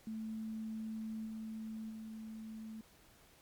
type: tone with level steps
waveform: sine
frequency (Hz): 220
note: A3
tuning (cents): 0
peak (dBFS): -39 / -41 / -44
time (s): 0.07-2.81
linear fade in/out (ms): 2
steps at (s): 1.25 / 1.89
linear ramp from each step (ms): 20
effects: pink hiss -64 dBFS RMS until 3.41 s + MP3 96 kbps